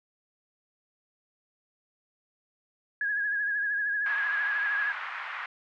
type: tone with vibrato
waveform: sine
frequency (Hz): 1661.2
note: G#6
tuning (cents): 0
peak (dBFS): -26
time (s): 3.01-4.92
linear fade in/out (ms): 2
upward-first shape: triangle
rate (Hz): 13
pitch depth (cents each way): 61
type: band-pass noise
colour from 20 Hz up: white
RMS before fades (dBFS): -37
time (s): 4.06-5.46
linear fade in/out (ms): 2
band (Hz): 1000 to 2000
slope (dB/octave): 24
effects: none